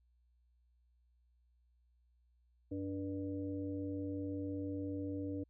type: harmonic tone with a mistuned harmonic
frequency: 97 Hz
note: G2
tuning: 18 cents flat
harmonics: 1 / 3 / 5 / 6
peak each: -44 / -39 / -46 / -54 dBFS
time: 2.71-5.44 s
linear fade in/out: 10 ms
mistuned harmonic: 6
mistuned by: +51 cents
effects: added 60 Hz sine -69 dBFS peak until 5.49 s